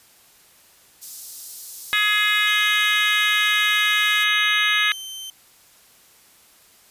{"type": "high-pass noise", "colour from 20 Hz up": "white", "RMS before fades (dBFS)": -36, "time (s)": [1.01, 4.25], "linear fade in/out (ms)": 20, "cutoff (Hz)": 4600, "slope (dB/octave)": 24}
{"type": "harmonic tone", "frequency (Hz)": 420, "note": "G#4", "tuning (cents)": 19, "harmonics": [3, 4, 5, 6, 7, 8, 9], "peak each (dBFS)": [-27, -22, -22, -25, -27, -28, -25], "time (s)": [1.93, 4.92], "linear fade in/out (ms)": 0}
{"type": "tone with pitch glide", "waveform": "sawtooth", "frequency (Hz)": [3136, 3098], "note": ["G7", "G7"], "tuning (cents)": [0, -21], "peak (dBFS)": -29, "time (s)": [2.47, 5.3], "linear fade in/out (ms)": 2, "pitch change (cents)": -21, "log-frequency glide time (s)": [3.54, 4]}
{"effects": ["white hiss -53 dBFS RMS until 6.9 s", "resampled to 32000 Hz"]}